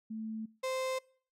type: tone pair in turn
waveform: sine / 35% pulse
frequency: 220 / 520.4 Hz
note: A3 / C5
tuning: 0 / -9 cents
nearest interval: octave + minor third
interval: 1491 cents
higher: second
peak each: -37 / -31 dBFS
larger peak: second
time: 0.1-0.46 / 0.63-0.99 s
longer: neither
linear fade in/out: 10 ms
effects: noise-tail reverb RT60 0.5 s tail -24 dB re dry + low-pass 11000 Hz 12 dB/octave